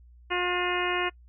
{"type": "harmonic tone with a mistuned harmonic", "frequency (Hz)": 357.5, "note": "F4", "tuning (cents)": 41, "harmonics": [1, 2, 3, 4, 5, 6, 7, 8], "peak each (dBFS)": [-30, -34, -32, -34, -34, -35, -35, -35], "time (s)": [0.3, 1.1], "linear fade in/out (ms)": 20, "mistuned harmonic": 6, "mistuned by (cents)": -40, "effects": ["noise-tail reverb RT60 0.1 s tail -25 dB re dry", "added 60 Hz sine -50 dBFS peak until 1.28 s"]}